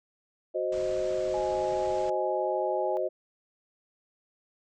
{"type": "chord", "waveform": "sine", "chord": "C diminished", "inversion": "second", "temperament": "equal", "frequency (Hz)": [370, 523.3, 622.3], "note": ["Gb4", "C5", "Eb5"], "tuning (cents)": [0, 0, 0], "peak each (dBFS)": [-32, -31, -30], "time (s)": [0.54, 3.09], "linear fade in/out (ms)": 20}
{"type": "low-pass noise", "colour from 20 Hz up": "pink", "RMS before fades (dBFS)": -45, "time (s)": [0.72, 2.1], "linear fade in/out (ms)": 5, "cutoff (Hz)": 8100, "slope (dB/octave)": 96}
{"type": "tone", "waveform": "sine", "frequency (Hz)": 836, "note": "G#5", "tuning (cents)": 11, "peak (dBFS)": -32, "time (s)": [1.34, 2.97], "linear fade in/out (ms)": 0}
{"effects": []}